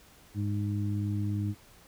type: harmonic tone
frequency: 102.8 Hz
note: G#2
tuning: 17 cents flat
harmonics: 1 / 2 / 3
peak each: -29 / -35 / -37 dBFS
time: 0.34-1.55 s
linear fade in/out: 50 ms
effects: pink hiss -57 dBFS RMS until 1.87 s